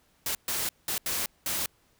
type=noise bursts at uneven times; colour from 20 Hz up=white; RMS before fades=-30 dBFS; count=5; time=0.26-0.35 / 0.48-0.69 / 0.88-0.98 / 1.06-1.26 / 1.46-1.66 s; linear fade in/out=2 ms; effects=pink hiss -66 dBFS RMS until 1.99 s